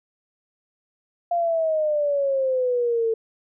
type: exponential sweep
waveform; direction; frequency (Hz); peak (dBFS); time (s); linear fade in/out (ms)
sine; down; 698.5 to 445.4; -19; 1.31-3.14; 5
effects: none